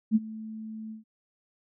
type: tone with ADSR envelope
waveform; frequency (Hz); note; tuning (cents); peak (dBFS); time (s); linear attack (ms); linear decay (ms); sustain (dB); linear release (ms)
sine; 219.1; A3; -7; -16; 0.11-1.04; 45; 31; -20; 130
effects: none